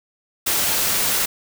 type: noise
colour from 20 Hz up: white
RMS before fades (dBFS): -20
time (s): 0.46-1.26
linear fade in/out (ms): 10
effects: none